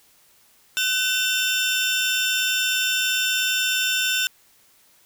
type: tone cluster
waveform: 30% pulse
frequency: 1511 / 2703 / 3582 Hz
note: F#6 / E7 / A7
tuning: +36 / +43 / +30 cents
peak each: -22 dBFS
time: 0.77-4.27 s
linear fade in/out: 0 ms
effects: white hiss -57 dBFS RMS until 5.05 s